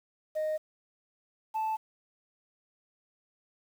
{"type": "tone pair in turn", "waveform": "sine", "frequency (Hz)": [620, 876.8], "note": ["D#5", "A5"], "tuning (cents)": [-6, -6], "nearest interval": "tritone", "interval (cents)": 600, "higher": "second", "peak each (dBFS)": [-26, -26], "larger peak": "neither", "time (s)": [[0.35, 0.58], [1.54, 1.77]], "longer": "neither", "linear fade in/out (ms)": 20, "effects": ["tanh soft clip ceiling -27 dBFS", "9-bit"]}